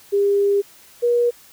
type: tone pair in turn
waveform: sine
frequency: 402.1 / 479.3 Hz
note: G4 / A#4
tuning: +44 / +48 cents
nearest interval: minor third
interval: 304 cents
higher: second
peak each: -14 dBFS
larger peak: neither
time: 0.12-0.62 / 1.02-1.31 s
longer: first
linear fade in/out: 20 ms
effects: white hiss -48 dBFS RMS until 1.52 s